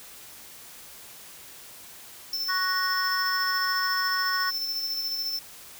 square tone with tremolo, 5330 Hz, E8, 18 cents sharp, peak -27 dBFS, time 2.33-5.39 s, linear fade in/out 2 ms, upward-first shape square, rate 14 Hz, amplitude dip 30%
triangle chord, F# major, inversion second, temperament equal, 1108.7 / 1480 / 1864.7 Hz, C#6 / F#6 / A#6, 0 / 0 / 0 cents, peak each -27 / -28 / -30 dBFS, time 2.48-4.51 s, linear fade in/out 20 ms
effects white hiss -46 dBFS RMS until 5.79 s

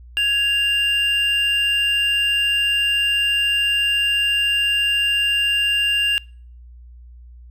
triangle tone pair together, 1661.2 / 2794 Hz, G#6 / F7, 0 / 0 cents, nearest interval major sixth, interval 900 cents, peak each -24 / -15 dBFS, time 0.17-6.18 s, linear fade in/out 0 ms, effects noise-tail reverb RT60 0.5 s tail -26 dB re dry + added 60 Hz sine -39 dBFS peak until 7.5 s

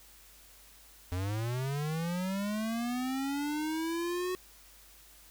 square linear sweep, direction up, 87.31 to 370 Hz, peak -32 dBFS, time 1.12-4.35 s, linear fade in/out 0 ms, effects added 50 Hz sine -61 dBFS peak until 5.3 s + white hiss -57 dBFS RMS until 5.3 s

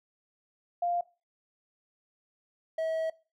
sine / triangle tone pair in turn, 698.5 / 644.3 Hz, F5 / E5, 0 / -40 cents, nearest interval minor second, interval 140 cents, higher first, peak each -26 dBFS, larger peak neither, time 0.82-1.01 / 2.78-3.1 s, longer second, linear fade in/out 5 ms, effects noise-tail reverb RT60 0.3 s tail -20 dB re dry

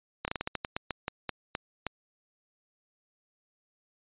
slowing click train, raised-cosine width 0.3 ms, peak -15 dBFS, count 14, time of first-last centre 0.25-1.867 s, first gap 29 ms, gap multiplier 1.22, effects resampled to 8000 Hz

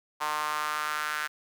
sawtooth tone with high-pass filter sweep, 151.4 Hz, D#3, 47 cents flat, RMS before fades -31 dBFS, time 0.2-1.28 s, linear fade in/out 20 ms, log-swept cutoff 990 to 1500 Hz, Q 3.6, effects none

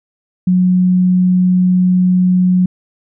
sine tone, 182.3 Hz, F#3, 25 cents flat, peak -8 dBFS, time 0.47-2.66 s, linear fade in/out 5 ms, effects none

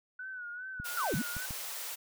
sine tone with vibrato, 1480 Hz, F#6, in tune, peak -39 dBFS, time 0.19-1.46 s, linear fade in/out 5 ms, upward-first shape sine, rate 2.5 Hz, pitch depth 71 cents each way
clicks, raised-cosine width 5 ms, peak -29 dBFS, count 4, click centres 0.8 / 1.14 / 1.367 / 1.508 s
white high-pass noise, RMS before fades -40 dBFS, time 0.84-1.96 s, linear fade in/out 20 ms, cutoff 460 Hz, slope 24 dB/octave
sine linear two-way sweep, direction down then up, 1467 to 121 to 278.9 Hz, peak -30 dBFS, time 0.97-1.22 s, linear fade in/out 5 ms, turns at 1.16 s
effects none

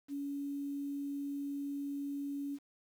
sine tone with quantisation, 282.4 Hz, C#4, 32 cents sharp, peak -36 dBFS, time 0.08-2.59 s, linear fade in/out 50 ms, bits 10, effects none

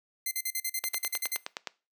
5% pulse tone bursts, 2074 Hz, C7, 16 cents flat, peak -19 dBFS, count 12, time 0.26-1.369 s, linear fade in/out 5 ms, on 53 ms, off 43 ms
click train, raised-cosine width 0.2 ms, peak -15 dBFS, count 9, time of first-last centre 0.84-1.672 s, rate 9.61 Hz
effects noise-tail reverb RT60 0.3 s tail -21 dB re dry + high-pass 400 Hz 12 dB/octave

